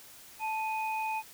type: tone pair together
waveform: sine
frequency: 877 / 2492 Hz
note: A5 / D#7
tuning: -6 / +2 cents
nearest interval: octave + tritone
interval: 1808 cents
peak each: -31 / -37 dBFS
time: 0.39-1.23 s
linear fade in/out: 50 ms
effects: white hiss -52 dBFS RMS until 1.33 s